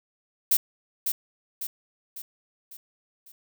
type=noise with echo; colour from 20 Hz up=violet; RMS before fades=-20 dBFS; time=0.51-0.57 s; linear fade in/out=5 ms; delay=550 ms; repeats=5; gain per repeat=-6 dB; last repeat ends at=3.32 s; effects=none